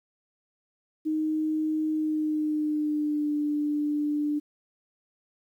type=tone with pitch glide; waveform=sine; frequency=311.1 to 296 Hz; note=D#4 to D4; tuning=0 to +14 cents; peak=-24 dBFS; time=1.05-4.4 s; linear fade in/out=20 ms; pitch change=-86 cents; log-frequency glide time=1.91-3.35 s; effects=10-bit